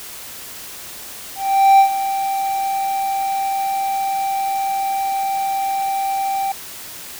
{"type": "tone with ADSR envelope", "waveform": "triangle", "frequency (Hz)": 782, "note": "G5", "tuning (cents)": -4, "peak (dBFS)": -4, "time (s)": [1.35, 6.52], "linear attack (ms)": 440, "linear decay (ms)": 95, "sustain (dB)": -12, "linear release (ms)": 4, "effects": ["white hiss -34 dBFS RMS until 7.19 s"]}